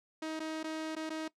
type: tone with dropouts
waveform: sawtooth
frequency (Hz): 315.9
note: D#4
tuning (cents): +26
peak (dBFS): -32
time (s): 0.22-1.28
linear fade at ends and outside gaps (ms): 5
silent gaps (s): 0.395-0.401 / 0.631-0.641 / 0.953-0.964 / 1.095-1.102
effects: noise-tail reverb RT60 0.1 s tail -19 dB re dry + low-pass 7000 Hz 12 dB/octave